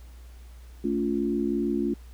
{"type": "chord", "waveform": "sine", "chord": "A augmented", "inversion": "none", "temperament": "equal with one note detuned", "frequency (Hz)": [220, 283, 349.2], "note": ["A3", "C#4", "E#4"], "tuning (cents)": [0, 36, 0], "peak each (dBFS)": -28, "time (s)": [0.84, 1.94], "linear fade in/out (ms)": 5, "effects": ["added 60 Hz sine -43 dBFS peak until 2.13 s", "pink hiss -58 dBFS RMS until 2.13 s"]}